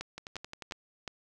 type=two click trains; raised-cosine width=0.2 ms; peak=-24 / -20 dBFS; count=7 / 4; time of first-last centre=0.18-0.711 / 0.01-1.078 s; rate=11.3 / 2.81 Hz; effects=none